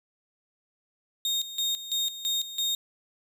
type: tone with tremolo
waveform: 35% pulse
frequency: 3700 Hz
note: A#7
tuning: 14 cents flat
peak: -23 dBFS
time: 1.25-2.75 s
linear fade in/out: 2 ms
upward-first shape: square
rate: 3 Hz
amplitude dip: 75%
effects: none